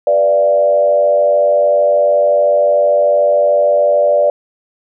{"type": "tone with frequency modulation", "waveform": "sine", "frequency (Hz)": 587.3, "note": "D5", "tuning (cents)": 0, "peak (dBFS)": -8, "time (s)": [0.07, 4.3], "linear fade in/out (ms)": 2, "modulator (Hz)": 93.4, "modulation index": 0.74, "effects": []}